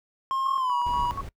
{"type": "tone with pitch glide", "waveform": "triangle", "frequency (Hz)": [1068, 968.1], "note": ["C6", "B5"], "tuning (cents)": [35, -35], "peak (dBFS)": -22, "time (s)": [0.31, 1.11], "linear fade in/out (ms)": 0, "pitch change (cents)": -170, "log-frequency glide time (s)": [0.57, 0.75]}
{"type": "tone with tremolo", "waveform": "sine", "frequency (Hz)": 1108.7, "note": "C#6", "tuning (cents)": 0, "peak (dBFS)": -28, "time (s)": [0.46, 1.21], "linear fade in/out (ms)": 2, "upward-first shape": "square", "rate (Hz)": 4.2, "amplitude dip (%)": 75}
{"type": "noise", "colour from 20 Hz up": "brown", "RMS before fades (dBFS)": -36, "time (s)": [0.86, 1.29], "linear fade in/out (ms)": 2}
{"effects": ["noise-tail reverb RT60 0.1 s tail -23 dB re dry"]}